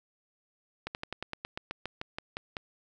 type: slowing click train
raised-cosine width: 0.3 ms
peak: -19 dBFS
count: 14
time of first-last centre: 0.87-2.568 s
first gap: 79 ms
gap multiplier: 1.08
effects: none